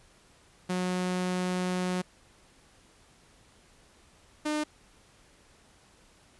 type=tone pair in turn; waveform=sawtooth; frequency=182 / 302.5 Hz; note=F#3 / D#4; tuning=-28 / -49 cents; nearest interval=major sixth; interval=879 cents; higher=second; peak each=-24 / -24 dBFS; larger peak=neither; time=0.69-2.02 / 4.45-4.64 s; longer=first; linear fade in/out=10 ms; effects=pink hiss -60 dBFS RMS until 6.39 s + resampled to 24000 Hz